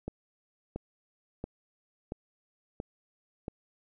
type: click train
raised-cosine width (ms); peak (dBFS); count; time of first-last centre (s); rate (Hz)
2; -22; 6; 0.08-3.481; 1.47
effects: none